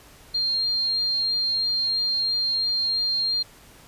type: tone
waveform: sine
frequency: 4201 Hz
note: C8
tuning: 6 cents sharp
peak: -21 dBFS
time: 0.34-3.43 s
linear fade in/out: 10 ms
effects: pink hiss -50 dBFS RMS until 3.87 s + resampled to 32000 Hz